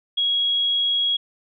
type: tone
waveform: sine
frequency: 3313 Hz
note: G#7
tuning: 5 cents flat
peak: -18 dBFS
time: 0.17-1.17 s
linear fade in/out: 10 ms
effects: none